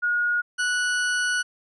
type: tone pair in turn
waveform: sine / 40% pulse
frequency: 1441 / 1473.8 Hz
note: F#6 / F#6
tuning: -46 / -7 cents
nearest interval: unison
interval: 39 cents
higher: second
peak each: -20 / -21 dBFS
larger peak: first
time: 0.02-0.42 / 0.58-1.43 s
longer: second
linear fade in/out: 20 ms
effects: resampled to 24000 Hz